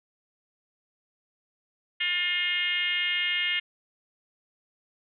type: tone with frequency modulation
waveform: sine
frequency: 2489 Hz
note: D#7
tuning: in tune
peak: -24 dBFS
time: 2-3.6 s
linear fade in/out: 10 ms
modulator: 357 Hz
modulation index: 2
effects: none